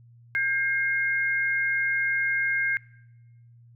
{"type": "tone pair together", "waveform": "sine", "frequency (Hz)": [1600, 2137], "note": ["G6", "C7"], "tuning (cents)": [35, 36], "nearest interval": "perfect fourth", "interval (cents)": 501, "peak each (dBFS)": [-25, -25], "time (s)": [0.35, 2.77], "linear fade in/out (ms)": 0, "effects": ["noise-tail reverb RT60 1.0 s tail -21 dB re dry", "added 118 Hz sine -50 dBFS peak until 3.75 s"]}